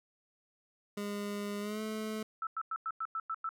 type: tone with pitch glide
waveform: 25% pulse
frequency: 204.6 to 216.8 Hz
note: G#3 to A3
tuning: -26 to -25 cents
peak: -32 dBFS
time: 0.97-2.23 s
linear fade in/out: 5 ms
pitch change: +101 cents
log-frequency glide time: 1.6-1.81 s
type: tone bursts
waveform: sine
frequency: 1318.5 Hz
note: E6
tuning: in tune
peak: -33 dBFS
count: 8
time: 2.42-3.491 s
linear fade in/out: 2 ms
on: 49 ms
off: 97 ms
effects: none